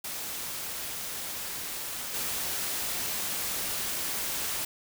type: noise with level steps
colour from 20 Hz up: white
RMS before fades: -36 / -32 dBFS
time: 0.04-4.65 s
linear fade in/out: 5 ms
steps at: 2.14 s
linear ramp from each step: 5 ms
effects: none